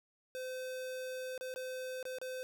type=tone with dropouts; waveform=square; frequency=513 Hz; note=C5; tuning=34 cents flat; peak=-40 dBFS; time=0.35-2.43 s; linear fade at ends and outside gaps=0 ms; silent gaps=1.378-1.41 / 1.54-1.56 / 2.028-2.053 / 2.185-2.215 s; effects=none